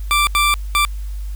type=tone bursts at uneven times; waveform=20% pulse; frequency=1174.7 Hz; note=D6; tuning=in tune; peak=-8 dBFS; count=3; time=0.11-0.27 / 0.35-0.54 / 0.75-0.85 s; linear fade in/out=0 ms; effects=added 50 Hz sine -23 dBFS peak until 1.35 s + white hiss -48 dBFS RMS until 1.35 s

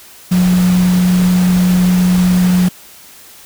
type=tone in noise; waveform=sine; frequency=181 Hz; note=F#3; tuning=38 cents flat; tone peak=-8 dBFS; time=0.31-2.69 s; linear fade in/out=10 ms; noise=pink; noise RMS=-24 dBFS; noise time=0.31-2.69 s; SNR=+13 dB; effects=white hiss -39 dBFS RMS until 3.45 s

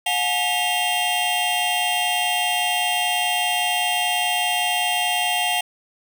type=tone cluster; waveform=square; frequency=720 / 845 / 1943 / 2773 / 3204 Hz; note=F#5 / G#5 / B6 / F7 / G7; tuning=-47 / +30 / -29 / -13 / +37 cents; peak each=-25 / -29 / -32 / -25 / -26 dBFS; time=0.06-5.61 s; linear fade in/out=5 ms; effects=none

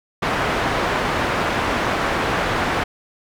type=low-pass noise; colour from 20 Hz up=white; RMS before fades=-21 dBFS; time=0.22-2.84 s; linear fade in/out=10 ms; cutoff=1500 Hz; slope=12 dB/octave; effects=none

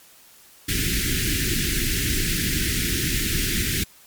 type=band-stop noise; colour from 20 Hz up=pink; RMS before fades=-23 dBFS; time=0.68-3.84 s; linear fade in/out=10 ms; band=380 to 1600 Hz; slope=48 dB/octave; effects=white hiss -51 dBFS RMS until 4.06 s + MP3 96 kbps

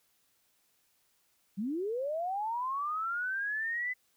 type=linear sweep; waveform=sine; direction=up; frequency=182.3 to 2024 Hz; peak=-31 dBFS; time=1.57-3.94 s; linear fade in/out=20 ms; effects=white hiss -72 dBFS RMS until 4.16 s

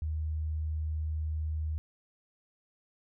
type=tone; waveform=sine; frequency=77.78 Hz; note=D#2; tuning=in tune; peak=-30 dBFS; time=0.02-1.78 s; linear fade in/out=0 ms; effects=none

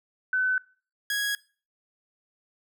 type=tone pair in turn; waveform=sine / sawtooth; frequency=1512 / 1658 Hz; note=F#6 / G#6; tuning=+37 / -3 cents; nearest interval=major second; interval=160 cents; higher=second; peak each=-22 dBFS; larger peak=neither; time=0.33-0.58 / 1.1-1.35 s; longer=neither; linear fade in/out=2 ms; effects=noise-tail reverb RT60 0.4 s tail -22 dB re dry

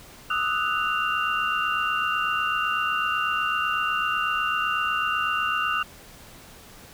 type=tone cluster; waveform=sine; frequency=1222 / 1290 / 1480 / 2780 Hz; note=D#6 / E6 / F#6 / F7; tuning=-32 / -38 / 0 / -9 cents; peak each=-28 dBFS; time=0.3-5.83 s; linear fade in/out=5 ms; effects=pink hiss -47 dBFS RMS until 6.93 s

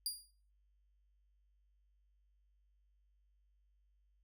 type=tone with exponential decay; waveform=20% pulse; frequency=4807 Hz; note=D8; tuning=39 cents sharp; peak=-27 dBFS; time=0.06-0.31 s; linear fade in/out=1 ms; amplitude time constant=53 ms; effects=noise-tail reverb RT60 0.5 s tail -23 dB re dry + added 50 Hz sine -70 dBFS peak until 4.23 s

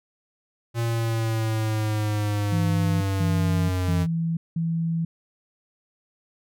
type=linear sweep; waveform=square; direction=down; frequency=117 to 89.3 Hz; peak=-23 dBFS; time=0.74-4.07 s; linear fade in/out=50 ms
type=tone bursts; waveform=sine; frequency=165.2 Hz; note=E3; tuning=4 cents sharp; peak=-22 dBFS; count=4; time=2.52-5.05 s; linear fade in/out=5 ms; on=490 ms; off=190 ms
effects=none

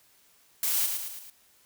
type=noise with echo; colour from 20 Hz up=blue; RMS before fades=-27 dBFS; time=0.63-0.86 s; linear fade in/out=2 ms; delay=110 ms; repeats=4; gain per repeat=-5 dB; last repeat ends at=1.3 s; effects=white hiss -62 dBFS RMS until 1.65 s

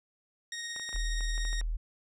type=tone with tremolo; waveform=15% pulse; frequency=1867 Hz; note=A#6; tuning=2 cents sharp; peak=-29 dBFS; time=0.52-1.61 s; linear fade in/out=2 ms; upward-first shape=sine; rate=17 Hz; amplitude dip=25%
type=clicks; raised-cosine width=0.5 ms; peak=-32 dBFS; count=10; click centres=0.763 / 0.797 / 0.891 / 0.929 / 0.961 / 1.208 / 1.379 / 1.451 / 1.53 / 1.613 s
type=tone; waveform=sine; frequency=40.13 Hz; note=E1; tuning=46 cents flat; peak=-29 dBFS; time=0.94-1.77 s; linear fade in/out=10 ms
effects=low-pass 10000 Hz 12 dB/octave

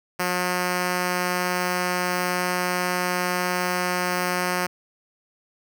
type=tone; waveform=5% pulse; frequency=179.9 Hz; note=F#3; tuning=48 cents flat; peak=-11 dBFS; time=0.19-4.67 s; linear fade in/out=10 ms; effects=none

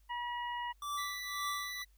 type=harmonic tone; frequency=964 Hz; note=B5; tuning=42 cents flat; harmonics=1 / 2 / 3; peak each=-37 / -43 / -47 dBFS; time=0.09-0.73 s; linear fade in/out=20 ms
type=tone with tremolo; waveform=square; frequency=1164 Hz; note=D6; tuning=16 cents flat; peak=-35 dBFS; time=0.82-1.82 s; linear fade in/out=2 ms; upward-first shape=triangle; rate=1.9 Hz; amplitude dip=100%
type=tone; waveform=25% pulse; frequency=1975.5 Hz; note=B6; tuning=in tune; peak=-36 dBFS; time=0.97-1.85 s; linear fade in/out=20 ms
effects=added 50 Hz sine -62 dBFS peak until 1.97 s + white hiss -75 dBFS RMS until 1.97 s

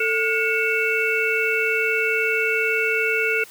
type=harmonic tone with a mistuned harmonic; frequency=444.4 Hz; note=A4; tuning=17 cents sharp; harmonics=1 / 3 / 5 / 6; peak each=-24 / -24 / -24 / -24 dBFS; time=0-3.44 s; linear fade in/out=5 ms; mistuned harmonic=3; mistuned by=+130 cents; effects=white hiss -45 dBFS RMS until 3.5 s + high-pass 100 Hz 12 dB/octave

